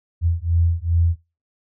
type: beating tone pair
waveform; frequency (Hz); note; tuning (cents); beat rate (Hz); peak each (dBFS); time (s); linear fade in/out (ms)
sine; 83.3 / 85.8; E2 / F2; +19 / -30; 2.5; -19; 0.21-1.16; 50
effects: noise-tail reverb RT60 0.3 s tail -22 dB re dry